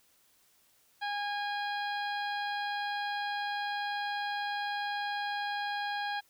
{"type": "harmonic tone", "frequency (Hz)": 819, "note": "G#5", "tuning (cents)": -24, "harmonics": [1, 2, 3, 4, 5, 6], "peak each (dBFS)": [-34, -37, -46, -44, -45, -52], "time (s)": [1.01, 6.21], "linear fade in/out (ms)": 20, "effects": ["white hiss -67 dBFS RMS until 6.29 s"]}